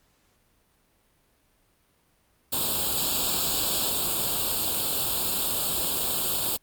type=noise with comb filter; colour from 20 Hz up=white; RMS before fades=-26 dBFS; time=2.52-6.57 s; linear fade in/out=10 ms; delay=0.25 ms; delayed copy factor=+0.95; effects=pink hiss -66 dBFS RMS until 6.62 s + Opus 48 kbps